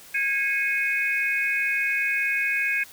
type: tone cluster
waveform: sine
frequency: 1642 / 2184 / 2509 Hz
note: G#6 / C#7 / D#7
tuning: -20 / -26 / +14 cents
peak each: -26 dBFS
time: 0.14-2.84 s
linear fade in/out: 10 ms
effects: white hiss -47 dBFS RMS until 2.92 s